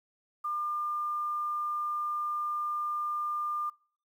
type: tone with quantisation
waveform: sine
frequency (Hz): 1200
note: D6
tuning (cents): +37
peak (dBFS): -30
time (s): 0.44-3.7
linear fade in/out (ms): 10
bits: 10
effects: noise-tail reverb RT60 0.5 s tail -25 dB re dry